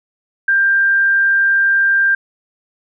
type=tone; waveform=sine; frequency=1588 Hz; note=G6; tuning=22 cents sharp; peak=-10 dBFS; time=0.48-2.15 s; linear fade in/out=5 ms; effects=none